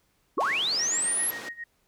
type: linear sweep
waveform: sine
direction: up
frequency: 217.3 to 11550 Hz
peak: -24 dBFS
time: 0.37-1.31 s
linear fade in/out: 10 ms
type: tone with exponential decay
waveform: sine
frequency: 1100 Hz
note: C#6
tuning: 14 cents flat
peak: -24 dBFS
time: 0.38-0.81 s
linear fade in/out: 2 ms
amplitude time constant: 92 ms
type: band-pass noise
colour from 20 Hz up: pink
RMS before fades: -41 dBFS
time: 0.4-1.49 s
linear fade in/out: 5 ms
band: 280 to 6800 Hz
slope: 12 dB/octave
type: tone with tremolo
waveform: sine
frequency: 1871 Hz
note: A#6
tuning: 6 cents sharp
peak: -33 dBFS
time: 0.79-1.64 s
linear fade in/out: 5 ms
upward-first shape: sine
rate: 7.5 Hz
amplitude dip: 85%
effects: pink hiss -69 dBFS RMS until 1.87 s